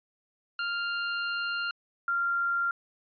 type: tone pair in turn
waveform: sawtooth / sine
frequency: 1396.9 / 1387.3 Hz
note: F6 / F6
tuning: 0 / -12 cents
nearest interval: unison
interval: 12 cents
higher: first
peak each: -25 / -25 dBFS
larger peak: neither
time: 0.59-1.71 / 2.08-2.71 s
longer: first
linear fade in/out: 2 ms
effects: resampled to 11025 Hz